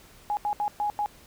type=tone bursts at uneven times; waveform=sine; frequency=830.6 Hz; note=G#5; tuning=in tune; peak=-24 dBFS; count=5; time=0.3-0.37 / 0.45-0.53 / 0.6-0.68 / 0.8-0.9 / 0.99-1.06 s; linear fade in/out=0 ms; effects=pink hiss -53 dBFS RMS until 1.26 s